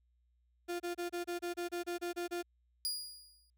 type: tone bursts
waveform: 35% pulse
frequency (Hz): 349.2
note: F4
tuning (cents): 0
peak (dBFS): -34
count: 12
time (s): 0.68-2.428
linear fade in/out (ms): 20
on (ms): 120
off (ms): 28
type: tone with exponential decay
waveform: sawtooth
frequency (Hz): 4874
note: D#8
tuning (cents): -37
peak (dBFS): -29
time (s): 2.85-3.5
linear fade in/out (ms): 0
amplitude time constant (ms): 140
effects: added 60 Hz sine -70 dBFS peak until 3.57 s